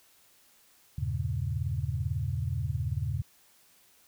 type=chord; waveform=sine; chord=E diminished seventh; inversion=none; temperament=equal with one note detuned; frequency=80.52 / 98 / 116.54 / 138.59 Hz; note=E2 / G2 / Bb2 / Db3; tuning=-40 / 0 / 0 / 0 cents; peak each=-34 dBFS; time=0.98-3.22 s; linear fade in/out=5 ms; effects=white hiss -62 dBFS RMS until 4.07 s

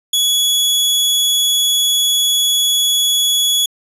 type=tone; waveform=sawtooth; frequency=3380 Hz; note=G#7; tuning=30 cents sharp; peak=-9 dBFS; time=0.13-3.66 s; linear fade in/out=5 ms; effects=resampled to 32000 Hz

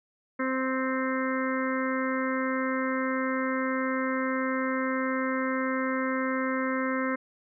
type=harmonic tone; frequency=261.6 Hz; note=C4; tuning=in tune; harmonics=1 / 2 / 4 / 5 / 6 / 7 / 8; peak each=-29 / -32 / -35 / -36 / -37 / -37 / -38 dBFS; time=0.39-7.16 s; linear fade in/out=10 ms; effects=none

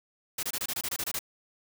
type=noise bursts; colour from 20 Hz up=white; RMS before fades=-32 dBFS; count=11; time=0.38-1.191 s; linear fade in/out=5 ms; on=51 ms; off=25 ms; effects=none

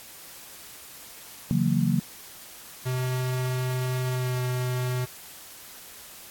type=chord; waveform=sine; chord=F# dominant seventh; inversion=second; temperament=just; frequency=138.75 / 166.5 / 185 / 231.2 Hz; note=C#3 / E3 / F#3 / A#3; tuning=+2 / +18 / 0 / -14 cents; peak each=-26 dBFS; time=1.51-2 s; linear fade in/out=0 ms
type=tone with pitch glide; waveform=square; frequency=127.6 to 125.99 Hz; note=C3 to B2; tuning=-43 to +35 cents; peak=-26 dBFS; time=2.85-5.06 s; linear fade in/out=20 ms; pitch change=-22 cents; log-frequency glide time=4.07-4.39 s
effects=white hiss -45 dBFS RMS until 6.3 s + AAC 64 kbps

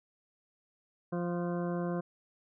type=harmonic tone with a mistuned harmonic; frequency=174.61 Hz; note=F3; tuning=in tune; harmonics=1 / 2 / 3 / 4 / 6 / 7 / 8 / 9; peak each=-33 / -37 / -39 / -43 / -45 / -52 / -53 / -52 dBFS; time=1.12-2.01 s; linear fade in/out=10 ms; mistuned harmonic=9; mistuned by=-38 cents; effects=none

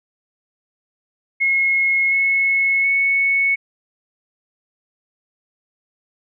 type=tone with pitch steps; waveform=sine; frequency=2167 / 2188 / 2210 Hz; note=C#7 / C#7 / C#7; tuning=-40 / -23 / -6 cents; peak=-14 dBFS; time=1.4-3.56 s; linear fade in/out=20 ms; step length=720 ms; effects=none

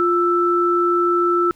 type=tone pair together; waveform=sine; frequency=350 / 1323.5 Hz; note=F4 / E6; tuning=+4 / +7 cents; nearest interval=octave + major seventh; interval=2303 cents; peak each=-17 / -17 dBFS; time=0-1.51 s; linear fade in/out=0 ms; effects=pink hiss -55 dBFS RMS until 1.55 s

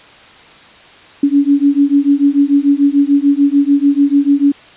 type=beating tone pair; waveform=sine; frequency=279.7 / 286.5 Hz; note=C#4 / D4; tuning=+16 / -43 cents; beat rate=6.8 Hz; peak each=-11 dBFS; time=1.23-4.52 s; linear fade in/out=5 ms; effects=white hiss -40 dBFS RMS until 4.76 s + resampled to 8000 Hz

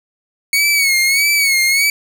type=tone with vibrato; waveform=sawtooth; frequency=2217 Hz; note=C#7; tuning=in tune; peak=-8 dBFS; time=0.53-1.9 s; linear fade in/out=2 ms; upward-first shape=sine; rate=1.6 Hz; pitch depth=78 cents each way; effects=7-bit

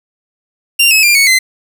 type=tone with pitch steps; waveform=sawtooth; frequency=2777 / 2576 / 2390 / 2217 / 2057 Hz; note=F7 / E7 / D7 / C#7 / C7; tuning=-10 / -41 / +30 / 0 / -30 cents; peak=-3 dBFS; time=0.79-1.39 s; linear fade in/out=10 ms; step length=120 ms; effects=none

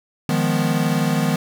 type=chord; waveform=square; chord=F half-diminished seventh; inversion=third; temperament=equal; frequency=155.56 / 174.61 / 207.7 / 246.9 Hz; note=Eb3 / F3 / Ab3 / Cb4; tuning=0 / 0 / 0 / 0 cents; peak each=-22 / -24 / -25 / -24 dBFS; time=0.29-1.36 s; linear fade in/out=2 ms; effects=none

